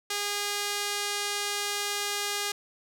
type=tone with band-pass filter; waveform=sawtooth; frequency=409.1 Hz; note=G#4; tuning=26 cents flat; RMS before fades=-31 dBFS; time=0.1-2.52 s; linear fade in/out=5 ms; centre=6000 Hz; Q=0.57; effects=none